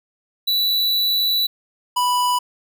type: tone pair in turn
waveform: square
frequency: 3951 / 987.8 Hz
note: B7 / B5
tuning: 0 / 0 cents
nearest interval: 2 octaves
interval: 2400 cents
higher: first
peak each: -17 dBFS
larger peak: neither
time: 0.47-1.47 / 1.96-2.39 s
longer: first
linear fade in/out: 10 ms
effects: none